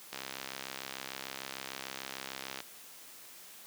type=click train; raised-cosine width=0.2 ms; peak=-21 dBFS; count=166; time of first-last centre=0.13-2.604 s; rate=66.7 Hz; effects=white hiss -52 dBFS RMS until 3.66 s + high-pass 150 Hz 12 dB/octave